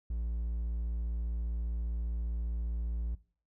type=tone; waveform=triangle; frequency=57.5 Hz; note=A#1; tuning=23 cents flat; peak=-30 dBFS; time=0.1-3.15 s; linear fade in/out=5 ms; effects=noise-tail reverb RT60 0.4 s tail -18 dB re dry